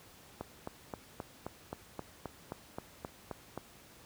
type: click train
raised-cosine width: 1 ms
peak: -24 dBFS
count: 13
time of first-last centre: 0.41-3.576 s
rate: 3.79 Hz
effects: pink hiss -57 dBFS RMS until 4.05 s + high-pass 60 Hz 12 dB/octave